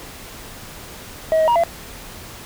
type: tone with pitch steps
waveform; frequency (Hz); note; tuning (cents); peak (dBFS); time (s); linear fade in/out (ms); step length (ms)
sine; 638 / 633 / 948 / 677; D#5 / D#5 / A#5 / E5; +43 / +30 / +29 / +46; -10; 1.32-1.636; 0; 79
effects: tanh soft clip ceiling -12 dBFS + pink hiss -37 dBFS RMS until 2.45 s